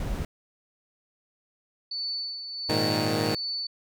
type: noise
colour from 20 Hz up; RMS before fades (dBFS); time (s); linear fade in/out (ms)
brown; -30; 0-0.25; 2
type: tone with tremolo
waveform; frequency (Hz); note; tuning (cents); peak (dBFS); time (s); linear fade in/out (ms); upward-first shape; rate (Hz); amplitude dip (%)
sine; 4490; C#8; +21; -28; 1.91-3.67; 5; sine; 1.4; 55
type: chord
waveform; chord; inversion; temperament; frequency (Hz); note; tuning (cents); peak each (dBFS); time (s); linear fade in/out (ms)
10% pulse; Ab suspended second; none; equal with one note detuned; 103.83 / 117.15 / 155.56; Ab2 / Bb2 / Eb3; 0 / +9 / 0; -21; 2.69-3.35; 5
effects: none